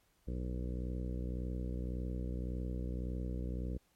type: harmonic tone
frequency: 61.8 Hz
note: B1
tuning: 2 cents sharp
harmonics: 1 / 2 / 3 / 4 / 5 / 6 / 7 / 8 / 9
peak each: -37 / -44 / -44 / -49 / -48 / -55 / -52 / -52 / -58 dBFS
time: 0.27-3.78 s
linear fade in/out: 10 ms
effects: pink hiss -73 dBFS RMS until 3.95 s + MP3 64 kbps